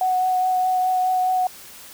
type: tone with vibrato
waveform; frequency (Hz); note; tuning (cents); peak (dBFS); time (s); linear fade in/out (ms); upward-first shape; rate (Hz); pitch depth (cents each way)
sine; 740; F#5; 0; -17; 0.01-1.47; 2; triangle; 4.8; 14
effects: white hiss -42 dBFS RMS until 1.93 s